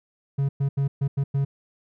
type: tone bursts at uneven times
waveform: triangle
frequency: 138.59 Hz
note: C#3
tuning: in tune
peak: -18 dBFS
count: 6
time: 0.38-0.49 / 0.6-0.69 / 0.77-0.88 / 1.01-1.08 / 1.17-1.24 / 1.34-1.45 s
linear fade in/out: 10 ms
effects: none